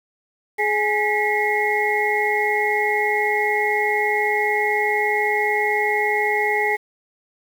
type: tone cluster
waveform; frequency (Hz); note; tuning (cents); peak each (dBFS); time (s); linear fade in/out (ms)
sine; 421 / 834 / 1945 / 2150; G#4 / G#5 / B6 / C7; +24 / +7 / -27 / +47; -23; 0.58-6.77; 20
effects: 7-bit